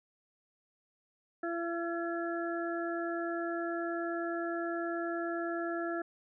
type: harmonic tone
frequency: 338.7 Hz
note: E4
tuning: 47 cents sharp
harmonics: 1 / 2 / 4 / 5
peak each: -35 / -38 / -41 / -42 dBFS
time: 1.43-6.02 s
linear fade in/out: 5 ms
effects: none